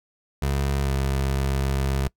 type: tone with pitch glide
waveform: 25% pulse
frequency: 69.2 to 67.7 Hz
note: C#2 to C#2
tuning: -2 to -40 cents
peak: -18 dBFS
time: 0.42-2.08 s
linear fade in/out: 5 ms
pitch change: -38 cents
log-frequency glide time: 0.82-0.89 s
effects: noise-tail reverb RT60 0.1 s tail -23 dB re dry